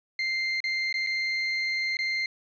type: tone with dropouts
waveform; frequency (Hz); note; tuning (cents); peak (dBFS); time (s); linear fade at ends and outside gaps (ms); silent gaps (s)
35% pulse; 2093; C7; 0; -24; 0.19-2.26; 2; 0.604-0.64 / 0.927-0.941 / 1.065-1.07 / 1.97-1.989
effects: resampled to 16000 Hz + 11-bit